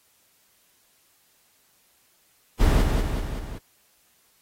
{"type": "noise with echo", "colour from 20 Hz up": "brown", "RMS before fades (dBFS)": -18, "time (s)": [2.59, 2.83], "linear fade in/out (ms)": 20, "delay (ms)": 190, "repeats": 4, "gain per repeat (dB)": -4, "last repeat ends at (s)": 3.59, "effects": ["white hiss -63 dBFS RMS until 4.41 s", "AAC 48 kbps"]}